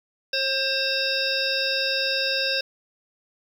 harmonic tone with a mistuned harmonic, 537 Hz, C5, 45 cents sharp, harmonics 1 / 3 / 5 / 7 / 9 / 10, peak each -29 / -29 / -29 / -29 / -29 / -29 dBFS, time 0.33-2.61 s, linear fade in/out 5 ms, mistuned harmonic 3, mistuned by -24 cents, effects 8-bit

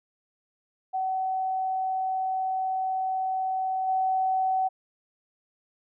sine tone with level steps, 756 Hz, F#5, 37 cents sharp, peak -25 / -22 dBFS, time 0.93-4.69 s, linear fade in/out 20 ms, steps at 3.87 s, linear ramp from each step 20 ms, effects none

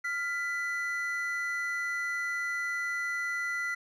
triangle tone pair together, 1396.1 / 1991 Hz, F6 / B6, -1 / +14 cents, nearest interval tritone, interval 615 cents, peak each -33 / -30 dBFS, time 0.04-3.75 s, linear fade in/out 10 ms, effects none

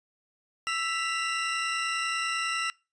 40% pulse tone cluster, 1326 / 1974 / 2782 Hz, E6 / B6 / F7, +10 / -1 / -7 cents, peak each -30 / -33 / -30 dBFS, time 0.67-2.7 s, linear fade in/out 0 ms, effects noise-tail reverb RT60 0.3 s tail -25 dB re dry + resampled to 22050 Hz

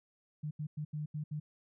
sine tone bursts at uneven times, 150.9 Hz, D3, 47 cents sharp, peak -35 dBFS, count 6, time 0.43-0.51 / 0.59-0.67 / 0.77-0.85 / 0.93-1.06 / 1.14-1.24 / 1.31-1.4 s, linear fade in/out 10 ms, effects none

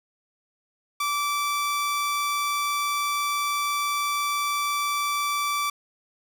sawtooth tone, 1162 Hz, D6, 19 cents flat, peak -20 dBFS, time 1-5.7 s, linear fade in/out 5 ms, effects none

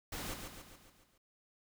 pink noise with echo, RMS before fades -42 dBFS, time 0.12-0.34 s, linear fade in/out 5 ms, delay 140 ms, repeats 6, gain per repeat -5 dB, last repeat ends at 1.18 s, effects none

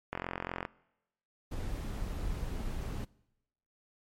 click train, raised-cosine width 0.5 ms, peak -19 dBFS, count 24, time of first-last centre 0.13-0.652 s, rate 44.1 Hz
brown noise, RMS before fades -36 dBFS, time 1.51-3.05 s, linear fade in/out 10 ms
effects noise-tail reverb RT60 0.9 s tail -23 dB re dry + MP3 64 kbps

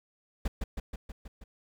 brown noise with echo, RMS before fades -29 dBFS, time 0.45-0.48 s, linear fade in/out 5 ms, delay 160 ms, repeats 6, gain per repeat -3 dB, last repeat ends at 1.44 s, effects none

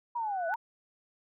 sine linear two-way sweep, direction down then up, 974 to 645 to 974 Hz, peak -30 dBFS, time 0.15-0.56 s, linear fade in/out 10 ms, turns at 0.48 s
sine tone with exponential growth, 1486 Hz, F#6, 7 cents sharp, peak -30 dBFS, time 0.16-0.54 s, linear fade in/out 0 ms, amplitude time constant 81 ms
effects none

